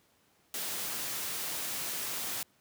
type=noise; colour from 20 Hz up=white; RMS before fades=-36 dBFS; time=0.54-2.43 s; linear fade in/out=2 ms; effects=pink hiss -68 dBFS RMS until 2.6 s + high-pass 100 Hz 12 dB/octave